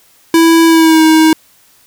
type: tone with pitch glide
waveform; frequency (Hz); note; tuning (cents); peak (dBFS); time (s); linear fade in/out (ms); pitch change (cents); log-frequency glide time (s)
square; 329.6 to 316.9; E4 to D#4; 0 to +32; -5; 0.34-1.33; 2; -68; 0.66-1.03
effects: white hiss -48 dBFS RMS until 1.86 s